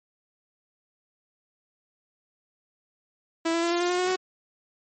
sawtooth tone with pitch steps, 329.6 / 335.2 / 340.8 / 346.6 / 352.4 / 358.4 / 364.4 / 370.6 Hz, E4 / E4 / F4 / F4 / F4 / F4 / F#4 / F#4, 0 / +29 / -42 / -13 / +16 / +45 / -26 / +3 cents, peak -19 dBFS, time 3.45-4.162 s, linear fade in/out 10 ms, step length 89 ms, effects MP3 32 kbps

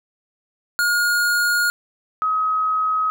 square / sine tone pair in turn, 1430 / 1269.6 Hz, F6 / D#6, +41 / +35 cents, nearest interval major second, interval 206 cents, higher first, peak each -17 dBFS, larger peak neither, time 0.79-1.7 / 2.22-3.1 s, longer first, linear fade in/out 0 ms, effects none

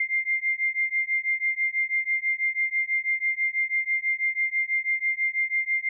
sine beating tone pair, 2100 / 2106.1 Hz, C7 / C7, +6 / +11 cents, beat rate 6.1 Hz, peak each -26 dBFS, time 0-5.89 s, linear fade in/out 5 ms, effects none

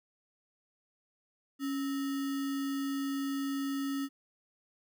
sine tone with sample-and-hold, 276 Hz, C#4, 7 cents flat, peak -31 dBFS, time 1.59-4.09 s, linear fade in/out 50 ms, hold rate 1575 Hz, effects none

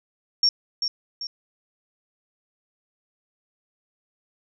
sine tone with echo, 5510 Hz, F8, 24 cents flat, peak -15 dBFS, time 0.43-0.49 s, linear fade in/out 2 ms, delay 390 ms, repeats 2, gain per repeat -7 dB, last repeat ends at 1.27 s, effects none

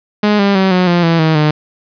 sawtooth tone with pitch steps, 208.9 / 199.58 / 190.68 / 182.17 / 174.05 / 166.28 / 158.87 / 151.78 Hz, G#3 / G3 / G3 / F#3 / F3 / E3 / D#3 / D#3, +10 / +31 / -48 / -27 / -6 / +15 / +36 / -43 cents, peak -5 dBFS, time 0.23-1.51 s, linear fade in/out 5 ms, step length 160 ms, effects resampled to 11025 Hz + 7-bit

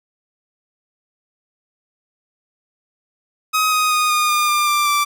sawtooth tone with pitch steps, 1264 / 1250.2 / 1236.6 / 1223.1 / 1209.7 / 1196.5 / 1183.4 / 1170.5 Hz, D#6 / D#6 / D#6 / D#6 / D#6 / D6 / D6 / D6, +27 / +8 / -11 / -30 / -49 / +32 / +13 / -6 cents, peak -11 dBFS, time 3.53-5.05 s, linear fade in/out 20 ms, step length 190 ms, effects none

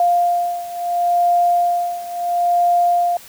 sine beating tone pair, 700 / 700.73 Hz, F5 / F5, +4 / +6 cents, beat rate 0.73 Hz, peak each -16 / -19 dBFS, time 0-3.17 s, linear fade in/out 2 ms, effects white hiss -41 dBFS RMS until 3.28 s

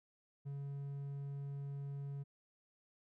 triangle tone, 140.3 Hz, C#3, 21 cents sharp, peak -39 dBFS, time 0.45-2.24 s, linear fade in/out 20 ms, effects none

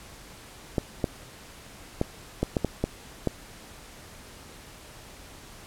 clicks, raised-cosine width 2 ms, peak -10 dBFS, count 8, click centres 0.782 / 1.042 / 2.014 / 2.43 / 2.568 / 2.647 / 2.84 / 3.273 s, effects pink hiss -47 dBFS RMS until 5.66 s + low-pass 12000 Hz 12 dB/octave

